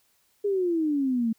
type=exponential sweep; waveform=sine; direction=down; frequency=415.3 to 220 Hz; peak=-22 dBFS; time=0.44-1.33 s; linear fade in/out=10 ms; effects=white hiss -67 dBFS RMS until 1.38 s